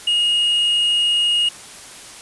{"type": "tone", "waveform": "triangle", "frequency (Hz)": 2867, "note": "F7", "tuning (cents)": 45, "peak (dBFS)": -13, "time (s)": [0.07, 1.49], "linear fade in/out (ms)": 5, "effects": ["white hiss -38 dBFS RMS until 2.21 s", "resampled to 24000 Hz"]}